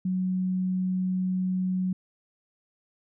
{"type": "tone", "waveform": "sine", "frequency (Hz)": 185, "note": "F#3", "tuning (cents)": 0, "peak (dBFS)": -24, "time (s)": [0.05, 1.93], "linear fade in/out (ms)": 5, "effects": []}